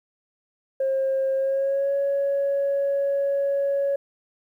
sine tone with pitch glide, 535 to 558 Hz, C5 to C#5, +38 to +11 cents, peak -19 dBFS, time 0.8-3.96 s, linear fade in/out 5 ms, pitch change +73 cents, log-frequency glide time 1.35-1.94 s, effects tanh soft clip ceiling -17 dBFS + 10-bit

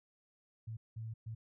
sine tone bursts at uneven times, 111.8 Hz, A2, 28 cents sharp, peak -40 dBFS, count 3, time 0.67-0.77 / 0.96-1.14 / 1.26-1.35 s, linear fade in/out 10 ms, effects none

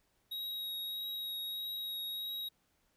square tone with vibrato, 3800 Hz, A#7, 33 cents sharp, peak -38 dBFS, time 0.31-2.49 s, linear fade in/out 10 ms, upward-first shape triangle, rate 1.6 Hz, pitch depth 13 cents each way, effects pink hiss -75 dBFS RMS until 2.96 s

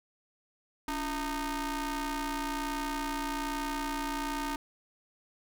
sawtooth ring-modulated tone, 313.3 Hz, D#4, 12 cents sharp, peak -25 dBFS, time 0.88-4.56 s, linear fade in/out 2 ms, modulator 596 Hz, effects none

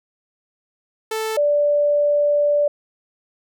sawtooth / sine tone pair in turn, 440 / 584.5 Hz, A4 / D5, 0 / -8 cents, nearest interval perfect fourth, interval 492 cents, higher second, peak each -18 / -14 dBFS, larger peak second, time 1.11-1.37 / 1.37-2.68 s, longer second, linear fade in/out 5 ms, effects none

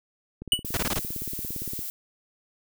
click train, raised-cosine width 3 ms, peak -24 dBFS, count 25, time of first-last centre 0.42-1.791 s, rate 17.5 Hz
square tone with exponential decay, 2950 Hz, F#7, 6 cents flat, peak -15 dBFS, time 0.52-0.63 s, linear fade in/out 2 ms, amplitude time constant 23 ms
violet noise, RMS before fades -34 dBFS, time 0.65-1.9 s, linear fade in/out 0 ms
pink noise bursts, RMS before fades -27 dBFS, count 5, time 0.74-0.987 s, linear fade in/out 0 ms, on 31 ms, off 23 ms
effects none

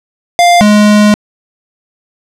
square tone pair in turn, 698.5 / 209.2 Hz, F5 / G#3, 0 / +13 cents, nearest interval octave + major sixth, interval 2087 cents, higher first, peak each -4 dBFS, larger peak neither, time 0.39-0.61 / 0.61-1.14 s, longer second, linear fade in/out 0 ms, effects low-pass 9000 Hz 12 dB/octave

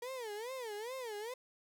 35% pulse tone with vibrato, 466.2 Hz, A#4, in tune, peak -39 dBFS, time 0.02-1.34 s, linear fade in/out 5 ms, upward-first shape sine, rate 2.4 Hz, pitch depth 220 cents each way, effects none

